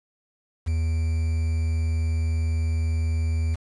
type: tone with quantisation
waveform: triangle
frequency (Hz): 80.9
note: E2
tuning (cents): -32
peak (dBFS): -19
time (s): 0.66-3.56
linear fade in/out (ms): 20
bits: 7
effects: resampled to 24000 Hz